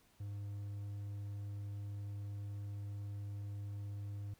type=tone; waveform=triangle; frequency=101.5 Hz; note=G#2; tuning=39 cents flat; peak=-39 dBFS; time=0.2-4.34 s; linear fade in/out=5 ms; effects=pink hiss -70 dBFS RMS until 4.39 s